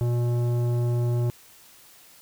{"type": "tone with tanh clipping", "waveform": "triangle", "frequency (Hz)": 120.3, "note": "B2", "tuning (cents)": -45, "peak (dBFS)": -23, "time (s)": [0.01, 1.3], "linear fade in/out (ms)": 0, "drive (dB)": 17, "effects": ["white hiss -52 dBFS RMS until 2.21 s"]}